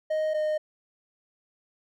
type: tone pair in turn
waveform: triangle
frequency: 622.3 / 614.4 Hz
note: D#5 / D#5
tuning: 0 / -22 cents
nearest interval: unison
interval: 22 cents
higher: first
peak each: -22 dBFS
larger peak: neither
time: 0.1-0.34 / 0.34-0.58 s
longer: neither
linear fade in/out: 10 ms
effects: none